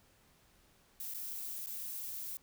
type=noise with dropouts; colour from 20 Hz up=violet; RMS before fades=-42 dBFS; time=1-2.37 s; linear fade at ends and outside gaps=1 ms; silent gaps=1.139-1.145 / 1.661-1.67 s; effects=pink hiss -67 dBFS RMS until 2.42 s